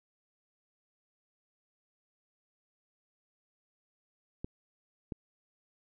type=clicks; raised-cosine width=3 ms; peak=-24 dBFS; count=2; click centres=4.445 / 5.122 s; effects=none